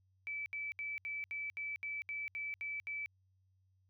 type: tone bursts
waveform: sine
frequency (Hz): 2309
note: D7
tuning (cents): -30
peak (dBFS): -38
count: 11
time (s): 0.27-3.06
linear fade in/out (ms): 0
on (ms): 190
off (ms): 70
effects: added 94 Hz sine -70 dBFS peak until 3.89 s